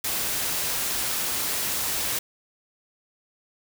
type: noise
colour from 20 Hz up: white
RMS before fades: -27 dBFS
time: 0.04-2.19 s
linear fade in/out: 5 ms
effects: none